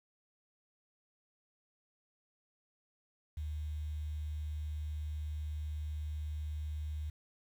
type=tone with quantisation; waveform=sine; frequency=76 Hz; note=D#2; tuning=40 cents flat; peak=-36 dBFS; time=3.37-7.1 s; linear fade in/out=5 ms; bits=10; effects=none